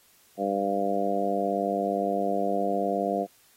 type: harmonic tone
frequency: 99.3 Hz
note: G2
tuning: 23 cents sharp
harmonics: 2 / 3 / 4 / 5 / 6 / 7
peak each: -32 / -33 / -33 / -31 / -32 / -28 dBFS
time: 0.37-3.27 s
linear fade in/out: 50 ms
effects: white hiss -60 dBFS RMS until 3.56 s + AAC 48 kbps